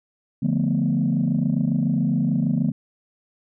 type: chord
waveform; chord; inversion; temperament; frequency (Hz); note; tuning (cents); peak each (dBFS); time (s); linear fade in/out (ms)
sine; B half-diminished seventh; first; equal; 146.83 / 174.61 / 220 / 246.9; D3 / F3 / A3 / B3; 0 / 0 / 0 / 0; -23; 0.42-2.72; 10
effects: tanh soft clip ceiling -12 dBFS